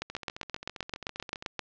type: two click trains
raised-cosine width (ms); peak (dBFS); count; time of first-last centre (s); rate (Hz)
0.2; -14 / -22; 13 / 21; 0.02-1.593 / 0.1-1.425; 7.63 / 15.1
effects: low-pass 5000 Hz 12 dB/octave